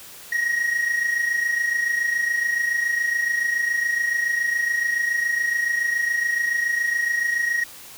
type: tone pair together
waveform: triangle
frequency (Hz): 1864.7 / 1891.8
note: A#6 / A#6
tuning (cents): 0 / +25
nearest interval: unison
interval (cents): 25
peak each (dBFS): -26 / -19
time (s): 0.32-7.64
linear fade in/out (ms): 5
effects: white hiss -42 dBFS RMS until 7.97 s